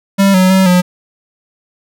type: tone with pitch steps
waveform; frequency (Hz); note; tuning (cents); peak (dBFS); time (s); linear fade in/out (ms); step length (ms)
square; 196.5 / 185.6 / 189.7 / 179.9; G3 / F#3 / F#3 / F#3; +4 / +6 / +43 / -48; -7; 0.18-0.82; 20; 160
effects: none